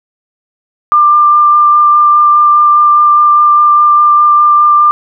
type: tone with vibrato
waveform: sine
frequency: 1191 Hz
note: D6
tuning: 24 cents sharp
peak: -3 dBFS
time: 0.92-4.91 s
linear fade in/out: 0 ms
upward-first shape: sine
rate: 4.9 Hz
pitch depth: 10 cents each way
effects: none